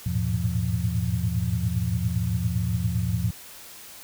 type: tone cluster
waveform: sine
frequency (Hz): 82.6 / 103 / 110.5 / 120.5 / 173.3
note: E2 / G#2 / A2 / B2 / F3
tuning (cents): +4 / -14 / +8 / -42 / -13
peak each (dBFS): -29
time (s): 0.06-3.31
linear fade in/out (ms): 5
effects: white hiss -44 dBFS RMS until 4.03 s